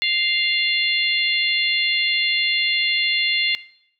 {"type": "harmonic tone with a mistuned harmonic", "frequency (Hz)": 698.5, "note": "F5", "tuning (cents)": 0, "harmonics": [3, 4, 5, 6], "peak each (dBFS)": [-22, -23, -24, -25], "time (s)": [0.02, 3.55], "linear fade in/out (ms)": 0, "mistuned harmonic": 5, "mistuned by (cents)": -17, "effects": ["noise-tail reverb RT60 0.7 s tail -17 dB re dry"]}